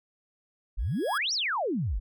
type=exponential two-way sweep; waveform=sine; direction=up then down; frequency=38.64 to 5920 to 38.64 Hz; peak=-26 dBFS; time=0.77-2 s; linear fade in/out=20 ms; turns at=1.33 s
type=tone with exponential growth; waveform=25% pulse; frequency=1661.2 Hz; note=G#6; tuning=in tune; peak=-26 dBFS; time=0.79-1.18 s; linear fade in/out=5 ms; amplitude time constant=84 ms
effects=none